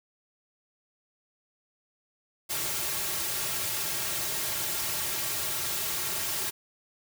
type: noise with comb filter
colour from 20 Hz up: white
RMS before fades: -31 dBFS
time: 2.49-6.51 s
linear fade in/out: 20 ms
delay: 4 ms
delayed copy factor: -0.8
effects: none